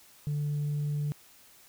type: tone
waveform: sine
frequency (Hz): 146.83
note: D3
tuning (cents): 0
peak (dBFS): -26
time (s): 0.27-1.12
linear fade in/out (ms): 0
effects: tanh soft clip ceiling -26 dBFS + white hiss -57 dBFS RMS until 1.68 s